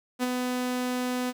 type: tone with ADSR envelope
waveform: sawtooth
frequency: 250 Hz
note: B3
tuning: 21 cents sharp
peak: -19 dBFS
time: 0.19-1.33 s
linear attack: 41 ms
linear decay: 24 ms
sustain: -4 dB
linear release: 40 ms
effects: 10-bit